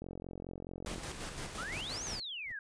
click train, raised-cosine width 2 ms, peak -30 dBFS, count 44, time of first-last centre 0.02-0.982 s, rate 44.7 Hz
pink noise with tremolo, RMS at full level -41 dBFS, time 0.86-2.2 s, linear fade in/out 2 ms, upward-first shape square, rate 5.8 Hz, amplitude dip 40%
sine exponential two-way sweep, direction up then down, 1228 to 6690 to 1570 Hz, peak -39 dBFS, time 1.58-2.59 s, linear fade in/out 2 ms, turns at 2.04 s
brown noise with exponential growth, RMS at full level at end -48 dBFS, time 2.4-2.52 s, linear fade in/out 5 ms, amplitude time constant 25 ms
effects resampled to 22050 Hz

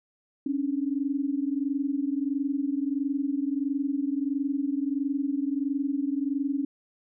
sine tone pair together, 272.2 / 293.7 Hz, C#4 / D4, -31 / 0 cents, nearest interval minor second, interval 131 cents, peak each -27 / -29 dBFS, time 0.46-6.65 s, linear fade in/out 5 ms, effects none

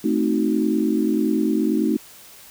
sine chord, A diminished seventh, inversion none, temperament equal, 220 / 261.6 / 311.1 / 370 Hz, A3 / C4 / Eb4 / Gb4, 0 / 0 / 0 / 0 cents, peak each -22 / -24 / -21 / -26 dBFS, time 0.04-1.97 s, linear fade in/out 5 ms, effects white hiss -45 dBFS RMS until 2.5 s

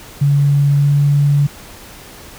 sine tone with pitch glide, 142.3 to 143.46 Hz, C#3 to D3, +46 to -40 cents, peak -9 dBFS, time 0.21-1.47 s, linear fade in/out 10 ms, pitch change +14 cents, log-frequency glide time 0.74-0.92 s, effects pink hiss -37 dBFS RMS until 2.38 s

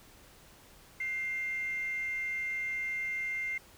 sine tone with frequency modulation, 2100 Hz, C7, 6 cents sharp, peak -31 dBFS, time 1-3.58 s, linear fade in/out 5 ms, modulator 594 Hz, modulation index 0.2, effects tanh soft clip ceiling -27 dBFS + pink hiss -57 dBFS RMS until 3.77 s

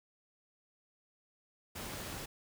pink noise, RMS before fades -43 dBFS, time 1.75-2.26 s, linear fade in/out 10 ms, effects none

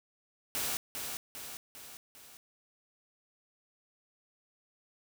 white noise with echo, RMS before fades -34 dBFS, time 0.55-0.77 s, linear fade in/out 0 ms, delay 400 ms, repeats 4, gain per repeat -5 dB, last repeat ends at 2.37 s, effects none

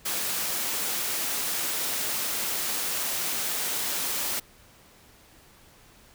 white high-pass noise, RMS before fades -29 dBFS, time 0.05-4.4 s, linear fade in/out 10 ms, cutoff 170 Hz, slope 12 dB/octave, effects pink hiss -55 dBFS RMS until 6.14 s

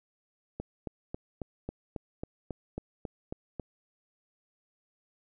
click train, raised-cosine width 2 ms, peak -22 dBFS, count 12, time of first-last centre 0.6-3.597 s, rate 3.67 Hz, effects none

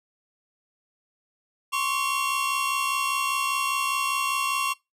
45% pulse tone cluster, 1062 / 1127 / 2746 Hz, C6 / C#6 / F7, +25 / +28 / -30 cents, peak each -28 dBFS, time 1.72-4.74 s, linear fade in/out 20 ms, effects noise-tail reverb RT60 0.2 s tail -21 dB re dry + resampled to 32000 Hz

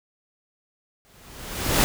pink noise with exponential growth, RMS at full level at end -17 dBFS, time 1.05-1.84 s, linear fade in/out 0 ms, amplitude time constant 170 ms, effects none

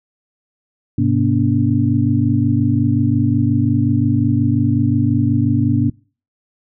sine tone cluster, 102.4 / 128 / 239.1 / 286.8 Hz, G#2 / C3 / A#3 / D4, -24 / -38 / +44 / -41 cents, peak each -18 dBFS, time 0.98-5.9 s, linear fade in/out 5 ms, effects noise-tail reverb RT60 0.4 s tail -25 dB re dry

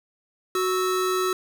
square tone pair together, 370 / 1310.2 Hz, F#4 / E6, 0 / -11 cents, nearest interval octave + minor seventh, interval 2189 cents, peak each -24 / -27 dBFS, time 0.55-1.33 s, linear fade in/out 2 ms, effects none

